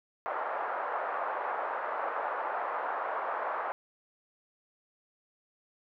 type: band-pass noise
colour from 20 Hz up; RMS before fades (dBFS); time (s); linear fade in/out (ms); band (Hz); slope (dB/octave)
pink; -34; 0.26-3.72; 0; 600 to 1400; 24
effects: none